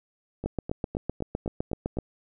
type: two click trains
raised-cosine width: 2 ms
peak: -14 / -20 dBFS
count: 13 / 7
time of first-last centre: 0.46-1.987 / 0.44-1.971 s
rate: 7.86 / 3.92 Hz
effects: none